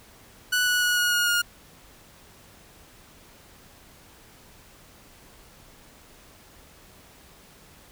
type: tone with pitch steps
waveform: sawtooth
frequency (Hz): 1480 / 1468.9 / 1457.9 / 1447 / 1436.2 / 1425.5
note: F#6 / F#6 / F#6 / F#6 / F6 / F6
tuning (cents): 0 / -13 / -26 / -39 / +48 / +35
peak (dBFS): -17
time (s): 0.52-1.42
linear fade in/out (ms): 10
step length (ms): 150
effects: pink hiss -52 dBFS RMS until 7.91 s